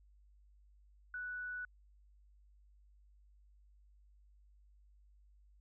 sine tone, 1480 Hz, F#6, in tune, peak -40 dBFS, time 1.14-1.65 s, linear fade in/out 2 ms, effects added 50 Hz sine -62 dBFS peak until 5.6 s

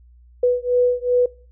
sine beating tone pair, 491.9 / 494.5 Hz, B4 / B4, -7 / +2 cents, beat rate 2.6 Hz, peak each -18 dBFS, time 0.43-1.26 s, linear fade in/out 5 ms, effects noise-tail reverb RT60 0.4 s tail -22 dB re dry + added 60 Hz sine -46 dBFS peak until 1.51 s

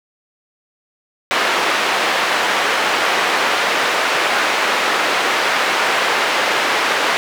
white band-pass noise, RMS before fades -17 dBFS, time 1.31-7.17 s, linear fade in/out 0 ms, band 410 to 2200 Hz, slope 12 dB/octave, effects none

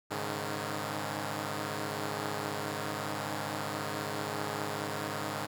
5% pulse chord, Ab suspended fourth, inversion none, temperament equal with one note detuned, 103.83 / 138.59 / 153.42 Hz, Ab2 / Db3 / Eb3, 0 / 0 / -24 cents, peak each -26 / -28 / -27 dBFS, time 0.1-5.47 s, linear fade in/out 20 ms, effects none

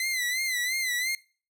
sawtooth tone with vibrato, 2030 Hz, B6, 47 cents sharp, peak -23 dBFS, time 0-1.15 s, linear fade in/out 2 ms, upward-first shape sine, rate 2.9 Hz, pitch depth 81 cents each way, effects noise-tail reverb RT60 0.4 s tail -22 dB re dry

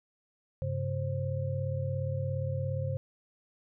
sine tone cluster, 97.6 / 134.8 / 529 Hz, G2 / C#3 / C5, -7 / -48 / +19 cents, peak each -33 / -33 / -37 dBFS, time 0.62-2.97 s, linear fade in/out 0 ms, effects none

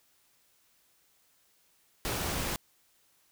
pink noise, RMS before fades -33 dBFS, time 2.05-2.56 s, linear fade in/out 0 ms, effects white hiss -68 dBFS RMS until 3.31 s

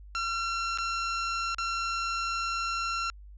sawtooth tone with dropouts, 1362 Hz, F6, 44 cents flat, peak -25 dBFS, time 0.15-3.1 s, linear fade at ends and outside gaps 0 ms, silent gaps 0.775-0.785 / 1.546-1.584 s, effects added 50 Hz sine -45 dBFS peak until 3.37 s + resampled to 16000 Hz

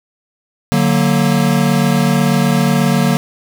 square chord, D augmented, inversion none, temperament equal, 146.83 / 185 / 233.1 Hz, D3 / F#3 / A#3, 0 / 0 / 0 cents, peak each -16 dBFS, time 0.72-3.17 s, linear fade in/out 0 ms, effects none

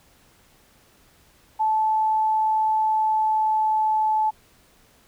sine tone with pitch glide, 871 to 866 Hz, A5 to A5, -18 to -28 cents, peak -18 dBFS, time 1.59-4.31 s, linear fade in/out 20 ms, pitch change -10 cents, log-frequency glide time 2.72-4.15 s, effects pink hiss -57 dBFS RMS until 5.07 s

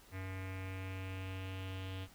square tone with low-pass filter sweep, 94.6 Hz, F#2, 39 cents sharp, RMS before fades -43 dBFS, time 0.11-2.08 s, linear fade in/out 50 ms, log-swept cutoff 2100 to 3200 Hz, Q 3.9, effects added 50 Hz sine -70 dBFS peak until 2.14 s + pink hiss -61 dBFS RMS until 2.14 s

